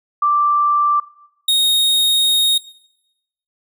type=tone pair in turn; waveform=sine / 45% pulse; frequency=1174.7 / 3729 Hz; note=D6 / A#7; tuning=0 / 0 cents; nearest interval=octave + minor sixth; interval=2000 cents; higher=second; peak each=-12 dBFS; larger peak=neither; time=0.22-1 / 1.48-2.58 s; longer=second; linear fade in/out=5 ms; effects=noise-tail reverb RT60 0.9 s tail -20 dB re dry